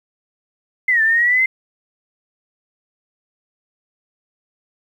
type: exponential two-way sweep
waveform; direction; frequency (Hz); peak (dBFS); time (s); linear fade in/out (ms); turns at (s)
sine; down then up; 2093 to 1754 to 2093; -12; 0.88-1.46; 5; 1.02
effects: 8-bit